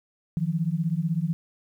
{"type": "beating tone pair", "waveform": "sine", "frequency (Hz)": [157, 173], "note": ["D#3", "F3"], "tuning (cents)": [16, -16], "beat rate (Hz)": 16, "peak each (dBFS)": -26, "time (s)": [0.37, 1.33], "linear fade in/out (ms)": 0, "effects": ["10-bit"]}